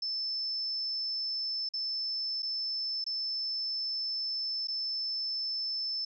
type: tone with dropouts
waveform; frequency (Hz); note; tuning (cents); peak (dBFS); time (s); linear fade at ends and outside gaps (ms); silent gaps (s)
sine; 5274; E8; 0; -31; 0.02-6.05; 5; 1.69-1.736 / 2.423-2.428 / 3.042-3.064 / 4.673-4.682
effects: none